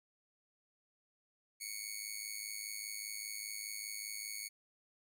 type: tone with amplitude modulation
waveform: 10% pulse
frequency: 2217 Hz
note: C#7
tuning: in tune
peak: -29 dBFS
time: 1.6-4.49 s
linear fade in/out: 20 ms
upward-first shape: sine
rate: 105 Hz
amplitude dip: 75%
effects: none